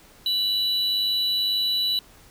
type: tone pair together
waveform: triangle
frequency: 2960 / 3951 Hz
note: F#7 / B7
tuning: 0 / 0 cents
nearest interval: perfect fourth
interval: 500 cents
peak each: -28 / -20 dBFS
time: 0.26-1.99 s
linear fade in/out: 2 ms
effects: pink hiss -52 dBFS RMS until 2.3 s